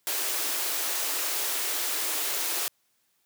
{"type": "high-pass noise", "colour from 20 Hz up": "white", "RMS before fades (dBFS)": -29, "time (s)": [0.07, 2.68], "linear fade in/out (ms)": 0, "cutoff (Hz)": 290, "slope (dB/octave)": 96, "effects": ["white hiss -71 dBFS RMS until 3.25 s", "high-pass 80 Hz 12 dB/octave"]}